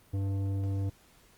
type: tone with tanh clipping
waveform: sine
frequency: 98 Hz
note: G2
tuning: in tune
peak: -30 dBFS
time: 0.13-0.9 s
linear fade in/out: 10 ms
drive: 12 dB
effects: pink hiss -61 dBFS RMS until 1.37 s + Opus 32 kbps